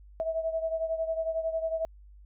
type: beating tone pair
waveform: sine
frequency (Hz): 647 / 658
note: E5 / E5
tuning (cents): -32 / -3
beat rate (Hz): 11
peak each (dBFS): -29 / -34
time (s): 0.2-1.85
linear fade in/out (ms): 0
effects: added 50 Hz sine -49 dBFS peak until 2.25 s